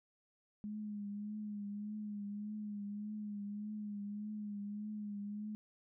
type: tone with vibrato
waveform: sine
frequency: 207.7 Hz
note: G#3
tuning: in tune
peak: -40 dBFS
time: 0.64-5.55 s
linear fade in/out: 0 ms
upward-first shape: triangle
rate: 1.7 Hz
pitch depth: 49 cents each way
effects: none